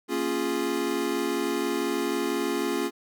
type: chord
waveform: square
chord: Bb minor seventh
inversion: none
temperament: equal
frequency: 233.1 / 277.2 / 349.2 / 415.3 Hz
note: Bb3 / Db4 / F4 / Ab4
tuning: 0 / 0 / 0 / 0 cents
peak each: -35 / -31 / -30 / -32 dBFS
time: 0.08-2.91 s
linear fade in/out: 50 ms
effects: none